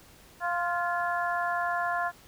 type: harmonic tone with a mistuned harmonic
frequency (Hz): 349.2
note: F4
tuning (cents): 0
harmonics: 2 / 3 / 4 / 5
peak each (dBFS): -30 / -32 / -33 / -34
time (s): 0.4-2.12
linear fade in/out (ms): 50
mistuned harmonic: 5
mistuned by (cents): -27
effects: pink hiss -55 dBFS RMS until 2.27 s